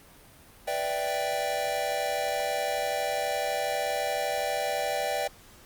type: chord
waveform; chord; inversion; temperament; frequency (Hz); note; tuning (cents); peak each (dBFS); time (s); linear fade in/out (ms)
square; E minor seventh; second; equal; 493.9 / 587.3 / 659.3 / 784; B4 / D5 / E5 / G5; 0 / 0 / 0 / 0; -37 / -32 / -35 / -32; 0.67-5.28; 10
effects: pink hiss -53 dBFS RMS until 5.65 s + Opus 32 kbps